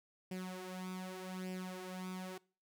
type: tone with flanger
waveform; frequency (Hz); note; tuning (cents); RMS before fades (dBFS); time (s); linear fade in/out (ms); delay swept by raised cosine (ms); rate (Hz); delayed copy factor
sawtooth; 185; F#3; 0; -44; 0.31-2.38; 5; 0.38 to 4.58; 0.84; +0.7
effects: noise-tail reverb RT60 0.4 s tail -24 dB re dry